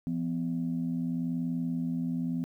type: tone pair together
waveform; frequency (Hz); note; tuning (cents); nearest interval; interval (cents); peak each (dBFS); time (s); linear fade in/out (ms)
sine; 170 / 250.9; F3 / B3; -46 / +28; perfect fifth; 674; -31 / -30; 0.07-2.44; 0
effects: tanh soft clip ceiling -22 dBFS + 11-bit